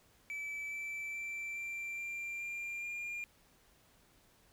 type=tone with pitch steps; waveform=triangle; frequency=2308 / 2324 / 2340 / 2356 / 2373 / 2389 / 2406 Hz; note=D7 / D7 / D7 / D7 / D7 / D7 / D7; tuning=-31 / -19 / -7 / +5 / +17 / +29 / +41 cents; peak=-37 dBFS; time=0.3-3.24 s; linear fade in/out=0 ms; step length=420 ms; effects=pink hiss -67 dBFS RMS until 4.52 s